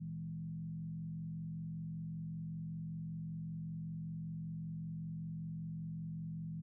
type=tone with frequency modulation; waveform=sine; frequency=162.2 Hz; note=E3; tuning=28 cents flat; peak=-40 dBFS; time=0-6.62 s; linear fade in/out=20 ms; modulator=45.2 Hz; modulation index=0.68; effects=none